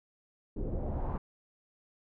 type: noise with low-pass filter sweep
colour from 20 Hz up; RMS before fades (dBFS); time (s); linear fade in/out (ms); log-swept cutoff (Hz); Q
brown; -34; 0.56-1.18; 5; 380 to 1100; 2.3
effects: none